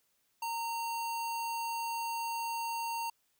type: tone with sample-and-hold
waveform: sine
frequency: 924 Hz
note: A#5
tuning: 16 cents flat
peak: -33 dBFS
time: 0.42-3.1 s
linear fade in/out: 5 ms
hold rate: 3675 Hz
effects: white hiss -75 dBFS RMS until 3.39 s